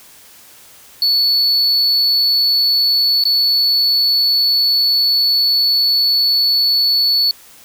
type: tone with dropouts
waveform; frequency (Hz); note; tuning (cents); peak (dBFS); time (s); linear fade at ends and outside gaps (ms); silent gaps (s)
triangle; 4435; C#8; 0; -10; 1.02-7.31; 1; 3.238-3.253
effects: white hiss -43 dBFS RMS until 7.64 s